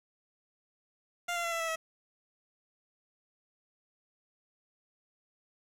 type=tone with pitch steps; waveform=15% pulse; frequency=698.5 / 687.7 / 677 / 666.6 / 656.3 / 646.1 Hz; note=F5 / F5 / E5 / E5 / E5 / E5; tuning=0 / -27 / +46 / +19 / -8 / -35 cents; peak=-25 dBFS; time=1.28-1.76 s; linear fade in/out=10 ms; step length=80 ms; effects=low-pass 12000 Hz 12 dB/octave + 9-bit